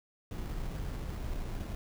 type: noise with sample-and-hold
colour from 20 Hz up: brown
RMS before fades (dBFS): -37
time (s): 0.31-1.75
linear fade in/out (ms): 2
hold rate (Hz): 3150
effects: none